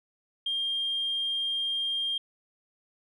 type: tone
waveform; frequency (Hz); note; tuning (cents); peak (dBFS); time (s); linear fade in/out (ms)
sine; 3206; G7; +38; -26; 0.46-2.18; 5
effects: tanh soft clip ceiling -22 dBFS